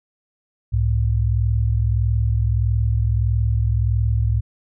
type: tone pair together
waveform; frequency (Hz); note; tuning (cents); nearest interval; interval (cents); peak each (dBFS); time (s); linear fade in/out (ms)
sine; 66.41 / 108; C2 / A2; +26 / -32; minor sixth; 842; -19 / -18; 0.72-4.41; 20
effects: none

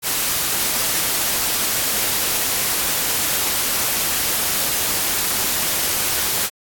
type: noise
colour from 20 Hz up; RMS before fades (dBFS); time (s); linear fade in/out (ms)
white; -20; 0.02-6.5; 50
effects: AAC 64 kbps

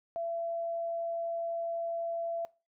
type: tone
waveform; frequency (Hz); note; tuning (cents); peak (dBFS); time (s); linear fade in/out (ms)
sine; 673; E5; +36; -32; 0.16-2.45; 0
effects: noise-tail reverb RT60 0.3 s tail -21 dB re dry

